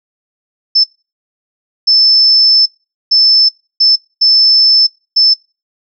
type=tone bursts at uneven times; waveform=sine; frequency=5274 Hz; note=E8; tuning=in tune; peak=-5 dBFS; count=6; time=0.75-0.84 / 1.87-2.66 / 3.11-3.49 / 3.8-3.96 / 4.21-4.87 / 5.16-5.34 s; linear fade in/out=10 ms; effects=noise-tail reverb RT60 0.3 s tail -23 dB re dry